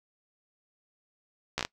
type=slowing click train; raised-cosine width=0.2 ms; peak=-12 dBFS; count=5; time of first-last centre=1.58-1.65 s; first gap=13 ms; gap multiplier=1.2; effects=noise-tail reverb RT60 0.1 s tail -23 dB re dry